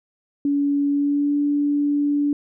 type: tone with pitch glide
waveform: sine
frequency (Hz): 284.6 to 289.4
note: C#4 to D4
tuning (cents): +46 to -25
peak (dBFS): -17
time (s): 0.45-2.33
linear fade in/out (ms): 2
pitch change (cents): +29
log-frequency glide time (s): 0.89-1.37
effects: none